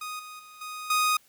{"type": "tone with level steps", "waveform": "sawtooth", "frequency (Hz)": 1244.5, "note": "D#6", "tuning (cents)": 0, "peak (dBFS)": [-30, -37, -43, -32, -18], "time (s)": [0.01, 1.17], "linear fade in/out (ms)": 5, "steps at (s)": [0.19, 0.39, 0.61, 0.9], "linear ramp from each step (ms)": 5, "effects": ["white hiss -61 dBFS RMS until 1.28 s"]}